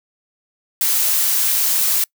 blue noise, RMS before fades -17 dBFS, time 0.81-2.04 s, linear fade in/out 2 ms, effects noise-tail reverb RT60 0.1 s tail -26 dB re dry

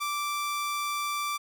sawtooth tone, 1171 Hz, D6, 5 cents flat, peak -25 dBFS, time 0-1.38 s, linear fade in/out 20 ms, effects none

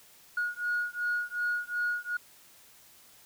sine beating tone pair, 1444 / 1446.7 Hz, F#6 / F#6, -43 / -39 cents, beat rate 2.7 Hz, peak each -31 dBFS, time 0.37-2.17 s, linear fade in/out 5 ms, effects tanh soft clip ceiling -23 dBFS + white hiss -57 dBFS RMS until 3.25 s

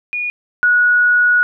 sine tone pair in turn, 2447 / 1460 Hz, D#7 / F#6, -29 / -24 cents, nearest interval major sixth, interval 895 cents, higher first, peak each -18 / -9 dBFS, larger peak second, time 0.13-0.3 / 0.63-1.43 s, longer second, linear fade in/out 0 ms, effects none

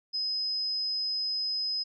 sine tone, 5060 Hz, D#8, 28 cents sharp, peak -28 dBFS, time 0.13-1.84 s, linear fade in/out 20 ms, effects none

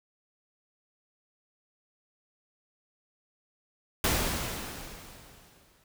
pink noise with exponential decay, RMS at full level -25 dBFS, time 4.04-5.84 s, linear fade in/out 2 ms, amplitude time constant 390 ms, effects none

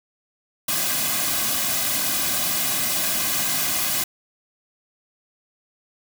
white noise with comb filter, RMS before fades -23 dBFS, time 0.68-4.04 s, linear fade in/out 5 ms, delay 2.2 ms, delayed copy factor -0.8, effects none

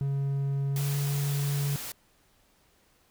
triangle tone with pitch glide, 138.6 to 141.92 Hz, C#3 to C#3, 0 to +41 cents, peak -24 dBFS, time 0.01-1.76 s, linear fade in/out 0 ms, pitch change +41 cents, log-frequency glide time 0.71-0.93 s
white noise, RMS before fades -38 dBFS, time 0.76-1.92 s, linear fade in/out 2 ms
effects pink hiss -65 dBFS RMS until 3.1 s

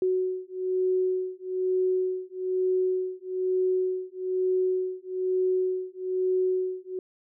sine beating tone pair, 370.2 / 371.3 Hz, F#4 / F#4, +1 / +6 cents, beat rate 1.1 Hz, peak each -27 dBFS, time 0.02-6.99 s, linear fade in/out 2 ms, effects none

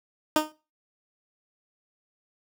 15% pulse tone with exponential decay, 307.7 Hz, D#4, 19 cents flat, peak -10 dBFS, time 0.36-0.52 s, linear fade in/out 1 ms, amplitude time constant 34 ms, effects noise-tail reverb RT60 0.3 s tail -17 dB re dry

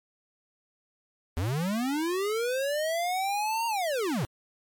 square linear two-way sweep, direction up then down, 77 to 935 to 98.6 Hz, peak -27 dBFS, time 1.37-4.25 s, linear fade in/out 0 ms, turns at 3.67 s, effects MP3 96 kbps

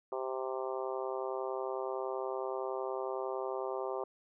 harmonic tone, 130.81 Hz, C3, in tune, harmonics 3 / 4 / 5 / 6 / 7 / 8 / 9, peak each -38 / -40 / -42 / -44 / -45 / -46 / -47 dBFS, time 0.12-4.04 s, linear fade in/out 2 ms, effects none

